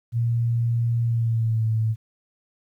sine tone with pitch glide, 117.3 to 110.97 Hz, A#2 to A2, +11 to +15 cents, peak -19 dBFS, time 0.12-1.96 s, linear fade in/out 50 ms, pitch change -96 cents, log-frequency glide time 1.03-1.65 s, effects 10-bit

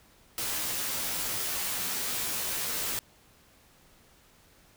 white noise with comb filter, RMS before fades -32 dBFS, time 0.38-2.99 s, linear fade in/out 0 ms, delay 14 ms, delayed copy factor -0.85, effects pink hiss -60 dBFS RMS until 4.76 s

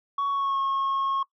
sine tone with pitch glide, 1119 to 1088.4 Hz, C#6 to C#6, +16 to -32 cents, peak -21 dBFS, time 0.18-1.23 s, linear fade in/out 5 ms, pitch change -48 cents, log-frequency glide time 0.29-0.59 s, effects noise-tail reverb RT60 0.1 s tail -21 dB re dry + tanh soft clip ceiling -22 dBFS

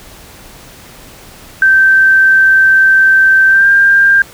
sine tone with pitch glide, 1556 to 1594.2 Hz, G6 to G6, -13 to +29 cents, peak -4 dBFS, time 1.62-4.22 s, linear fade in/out 2 ms, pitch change +42 cents, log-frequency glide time 3.48-3.68 s, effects pink hiss -36 dBFS RMS until 4.33 s

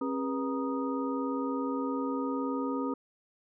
sine tone cluster, 269.7 / 407.1 / 486.5 / 942 / 1240 Hz, C#4 / G#4 / B4 / A#5 / D#6, -47 / -35 / -26 / +18 / -6 cents, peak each -31 / -39 / -37 / -40 / -39 dBFS, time 0.01-2.94 s, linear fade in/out 5 ms, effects none

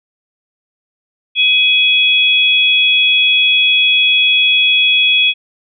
sine tone pair together, 2520 / 3353 Hz, D#7 / G#7, +21 / +16 cents, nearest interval perfect fourth, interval 495 cents, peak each -11 dBFS, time 1.35-5.34 s, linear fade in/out 50 ms, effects none

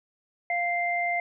sine tone pair together, 697.5 / 2090 Hz, F5 / C7, -2 / -2 cents, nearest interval octave + perfect fifth, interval 1900 cents, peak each -27 dBFS, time 0.5-1.2 s, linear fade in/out 2 ms, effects none

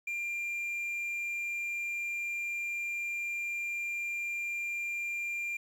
triangle tone with quantisation, 2388 Hz, D7, 28 cents sharp, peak -31 dBFS, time 0.07-5.57 s, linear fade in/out 5 ms, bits 10, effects none

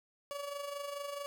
30% pulse tone with amplitude modulation, 570 Hz, C#5, 48 cents sharp, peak -34 dBFS, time 0.31-1.26 s, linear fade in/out 0 ms, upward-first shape sine, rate 24.6 Hz, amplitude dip 55%, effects none

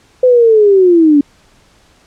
sine linear sweep, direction down, 513 to 280 Hz, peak -4 dBFS, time 0.23-1.21 s, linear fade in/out 5 ms, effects pink hiss -49 dBFS RMS until 2.06 s + low-pass 8000 Hz 12 dB/octave

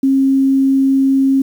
sine tone, 269.5 Hz, C#4, 49 cents flat, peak -9 dBFS, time 0.03-1.42 s, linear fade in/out 5 ms, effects 7-bit

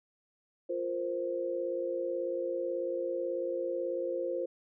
sine chord, F suspended fourth, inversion none, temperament just, 349.2 / 465.6 / 523.8 Hz, F4 / Bb4 / C5, 0 / -2 / +2 cents, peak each -36 / -39 / -33 dBFS, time 0.69-4.46 s, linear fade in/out 10 ms, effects none

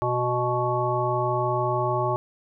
harmonic tone, 123.2 Hz, B2, 4 cents flat, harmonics 1 / 3 / 5 / 7 / 9, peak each -28 / -28 / -28 / -28 / -28 dBFS, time 0.02-2.16 s, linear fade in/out 0 ms, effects none

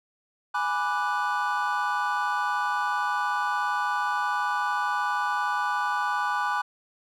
triangle chord, G# half-diminished seventh, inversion none, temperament equal, 830.6 / 987.8 / 1174.7 / 1480 Hz, G#5 / B5 / D6 / F#6, 0 / 0 / 0 / 0 cents, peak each -28 dBFS, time 0.54-6.62 s, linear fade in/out 10 ms, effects none

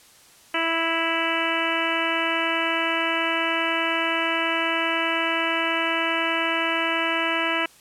harmonic tone, 329.6 Hz, E4, in tune, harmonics 1 / 2 / 3 / 4 / 5 / 6 / 7 / 8 / 9, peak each -30 / -30 / -30 / -30 / -30 / -30 / -30 / -30 / -30 dBFS, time 0.54-7.66 s, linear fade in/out 5 ms, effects white hiss -52 dBFS RMS until 7.8 s + low-pass 11000 Hz 12 dB/octave

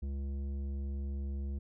sine tone with tanh clipping, 69.3 Hz, C#2, in tune, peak -36 dBFS, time 0.02-1.59 s, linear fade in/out 10 ms, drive 11 dB, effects none

